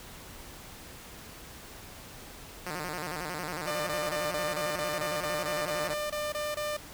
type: tone with vibrato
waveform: 5% pulse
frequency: 164.81 Hz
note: E3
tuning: in tune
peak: -23 dBFS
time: 2.66-5.94 s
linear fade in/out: 5 ms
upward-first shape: square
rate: 11 Hz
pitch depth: 150 cents each way
type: tone bursts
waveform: sawtooth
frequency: 598 Hz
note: D5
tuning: 31 cents sharp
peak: -27 dBFS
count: 14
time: 3.67-6.769 s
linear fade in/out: 5 ms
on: 200 ms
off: 23 ms
effects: pink hiss -47 dBFS RMS until 6.93 s